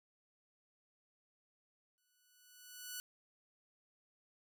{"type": "tone with exponential growth", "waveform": "5% pulse", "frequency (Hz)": 1480, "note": "F#6", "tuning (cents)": 0, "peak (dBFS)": -30, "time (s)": [1.98, 3], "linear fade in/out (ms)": 0, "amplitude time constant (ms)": 220, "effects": []}